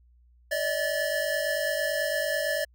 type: tone cluster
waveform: square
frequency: 581 / 630 / 1737 Hz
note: D5 / D#5 / A6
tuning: -19 / +21 / -23 cents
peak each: -31 dBFS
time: 0.51-2.65 s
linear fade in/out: 10 ms
effects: added 60 Hz sine -56 dBFS peak until 2.74 s